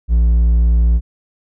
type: tone with hard clipping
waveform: sine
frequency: 58 Hz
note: A#1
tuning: 8 cents flat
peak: -10 dBFS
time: 0.08-1.01 s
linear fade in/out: 50 ms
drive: 3 dB
effects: none